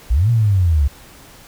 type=linear two-way sweep; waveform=sine; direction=up then down; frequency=49 to 120 to 66.6 Hz; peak=-11 dBFS; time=0.1-0.88 s; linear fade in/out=10 ms; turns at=0.3 s; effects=pink hiss -43 dBFS RMS until 1.47 s